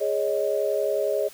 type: chord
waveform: sine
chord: Ab suspended fourth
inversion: none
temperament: equal with one note detuned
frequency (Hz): 415.3 / 554.4 / 625.5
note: Ab4 / Db5 / Eb5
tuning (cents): 0 / 0 / +9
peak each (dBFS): -26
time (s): 0-1.29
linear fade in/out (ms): 20
effects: white hiss -47 dBFS RMS until 1.33 s